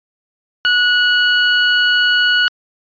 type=tone; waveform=25% pulse; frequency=1464 Hz; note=F#6; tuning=19 cents flat; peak=-7 dBFS; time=0.65-2.48 s; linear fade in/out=0 ms; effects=resampled to 11025 Hz